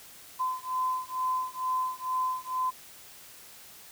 sine beating tone pair, 1022 / 1024.2 Hz, C6 / C6, -41 / -37 cents, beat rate 2.2 Hz, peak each -31 dBFS, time 0.39-2.71 s, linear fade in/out 20 ms, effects white hiss -50 dBFS RMS until 3.91 s

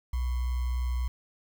sine tone with sample-and-hold, 61.74 Hz, B1, in tune, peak -26 dBFS, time 0.13-1.08 s, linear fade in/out 5 ms, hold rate 1050 Hz, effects none

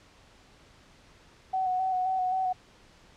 sine tone with vibrato, 746 Hz, F#5, 14 cents sharp, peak -25 dBFS, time 1.53-2.53 s, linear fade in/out 10 ms, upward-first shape square, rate 3.8 Hz, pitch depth 22 cents each way, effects pink hiss -57 dBFS RMS until 3.16 s + low-pass 6000 Hz 12 dB/octave

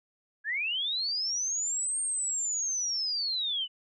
sine linear two-way sweep, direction up then down, 1619 to 8700 to 2924 Hz, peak -28 dBFS, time 0.44-3.68 s, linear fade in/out 50 ms, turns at 2.01 s, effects none

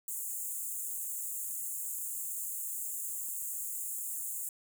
pink high-pass noise, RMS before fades -38 dBFS, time 0.08-4.49 s, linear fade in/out 2 ms, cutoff 6900 Hz, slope 96 dB/octave, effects none

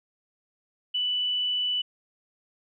sine tone with frequency modulation, 2975 Hz, F#7, 9 cents sharp, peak -24 dBFS, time 0.94-1.82 s, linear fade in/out 10 ms, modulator 21 Hz, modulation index 0.27, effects none

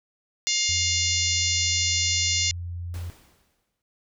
harmonic tone, 706 Hz, F5, 19 cents sharp, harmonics 3 / 4 / 5 / 6 / 7 / 8 / 9 / 10, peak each -30 / -30 / -30 / -30 / -30 / -30 / -30 / -30 dBFS, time 0.47-2.51 s, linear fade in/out 0 ms
sine tone, 87 Hz, F2, 6 cents flat, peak -30 dBFS, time 0.69-3.1 s, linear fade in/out 0 ms
pink noise with exponential decay, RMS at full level -43 dBFS, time 2.94-3.82 s, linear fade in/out 1 ms, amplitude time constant 190 ms
effects none

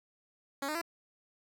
10% pulse tone with pitch steps, 277 / 305.6 / 337.1 Hz, C#4 / D#4 / E4, -1 / -31 / +39 cents, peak -25 dBFS, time 0.62-0.815 s, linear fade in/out 5 ms, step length 65 ms, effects none

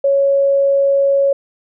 sine tone, 554.4 Hz, C#5, in tune, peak -10 dBFS, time 0.04-1.33 s, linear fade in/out 5 ms, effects none

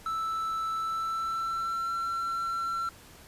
triangle tone with pitch glide, 1318.5 to 1353.2 Hz, E6 to E6, 0 to +45 cents, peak -27 dBFS, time 0.06-2.89 s, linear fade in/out 2 ms, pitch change +45 cents, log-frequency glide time 0.77-1.92 s, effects pink hiss -52 dBFS RMS until 3.27 s + resampled to 32000 Hz

